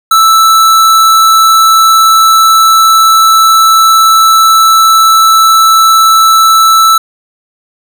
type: tone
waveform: square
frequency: 1318.5 Hz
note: E6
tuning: in tune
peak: -3 dBFS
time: 0.11-6.98 s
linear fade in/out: 5 ms
effects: none